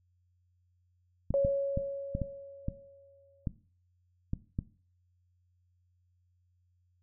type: clicks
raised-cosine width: 5 ms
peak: -19 dBFS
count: 9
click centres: 1.306 / 1.449 / 1.774 / 2.151 / 2.217 / 2.684 / 3.472 / 4.334 / 4.589 s
type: tone with exponential decay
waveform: sine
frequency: 555 Hz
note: C#5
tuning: 2 cents sharp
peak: -23 dBFS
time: 1.34-3.46 s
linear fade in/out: 1 ms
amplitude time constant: 460 ms
effects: noise-tail reverb RT60 0.4 s tail -17 dB re dry + added 89 Hz sine -68 dBFS peak until 7.02 s